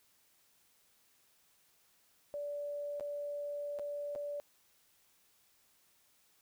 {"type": "tone with dropouts", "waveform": "sine", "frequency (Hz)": 580, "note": "D5", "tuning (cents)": -22, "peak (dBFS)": -37, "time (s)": [2.34, 4.4], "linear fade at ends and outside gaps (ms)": 0, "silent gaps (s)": [[2.998, 3.008], [3.788, 3.795], [4.151, 4.159]], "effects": ["white hiss -70 dBFS RMS until 6.41 s"]}